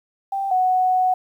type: tone pair in turn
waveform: sine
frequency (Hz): 784 / 740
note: G5 / F#5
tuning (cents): 0 / 0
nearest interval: minor second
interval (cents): 100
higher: first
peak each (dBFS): -21 / -15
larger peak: second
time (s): 0.32-0.51 / 0.51-1.14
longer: second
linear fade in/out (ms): 5
effects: 9-bit